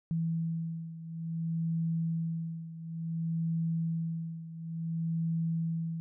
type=beating tone pair; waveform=sine; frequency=164.3 / 164.87 Hz; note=E3 / E3; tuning=-5 / +1 cents; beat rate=0.57 Hz; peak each=-32 / -36 dBFS; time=0.11-6 s; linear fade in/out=0 ms; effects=none